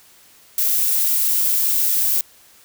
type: noise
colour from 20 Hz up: violet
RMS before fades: -18 dBFS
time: 0.58-2.21 s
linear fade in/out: 2 ms
effects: white hiss -50 dBFS RMS until 2.64 s